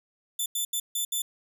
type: tone bursts at uneven times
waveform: 10% pulse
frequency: 3520 Hz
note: A7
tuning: in tune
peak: -19 dBFS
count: 5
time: 0.39-0.46 / 0.55-0.65 / 0.73-0.8 / 0.95-1.05 / 1.12-1.22 s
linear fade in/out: 5 ms
effects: none